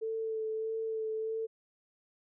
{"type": "tone with vibrato", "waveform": "sine", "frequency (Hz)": 442.3, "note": "A4", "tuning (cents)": 9, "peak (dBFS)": -32, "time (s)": [0.01, 1.47], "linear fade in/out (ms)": 20, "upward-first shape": "sine", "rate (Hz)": 1.6, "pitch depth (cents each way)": 17, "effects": []}